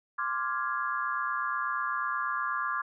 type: chord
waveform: sine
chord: D half-diminished seventh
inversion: third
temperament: equal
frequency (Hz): 1046.5 / 1174.7 / 1396.9 / 1661.2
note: C6 / D6 / F6 / Ab6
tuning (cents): 0 / 0 / 0 / 0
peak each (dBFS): -35 / -32 / -35 / -35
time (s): 0.18-2.82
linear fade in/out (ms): 10
effects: none